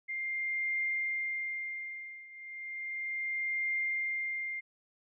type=tone with tremolo; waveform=sine; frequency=2107 Hz; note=C7; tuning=12 cents sharp; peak=-29 dBFS; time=0.08-4.61 s; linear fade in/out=20 ms; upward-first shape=triangle; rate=0.34 Hz; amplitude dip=90%; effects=none